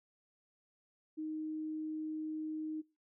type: tone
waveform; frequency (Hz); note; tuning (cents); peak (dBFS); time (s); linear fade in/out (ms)
sine; 311.4; D#4; +2; -37; 1.17-2.82; 20
effects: noise-tail reverb RT60 0.3 s tail -23 dB re dry